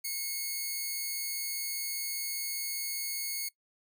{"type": "tone pair together", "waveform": "5% pulse", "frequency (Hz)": [2180, 4575], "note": ["C#7", "D8"], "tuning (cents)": [-29, -46], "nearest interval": "octave + minor second", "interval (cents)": 1283, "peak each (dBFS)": [-24, -32], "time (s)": [0.04, 3.49], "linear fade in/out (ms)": 10, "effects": ["noise-tail reverb RT60 0.1 s tail -21 dB re dry"]}